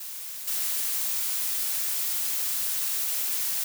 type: noise with level steps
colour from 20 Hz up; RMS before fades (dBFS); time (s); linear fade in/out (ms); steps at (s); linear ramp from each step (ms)
blue; -37 / -28; 0-3.64; 5; 0.47; 10
effects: none